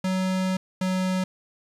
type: tone pair in turn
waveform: square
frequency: 187 / 185.99 Hz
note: F#3 / F#3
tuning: +19 / +9 cents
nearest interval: unison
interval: 10 cents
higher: first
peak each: -23 dBFS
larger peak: neither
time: 0.04-0.57 / 0.81-1.24 s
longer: first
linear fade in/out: 5 ms
effects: low-pass 9000 Hz 12 dB/octave + 9-bit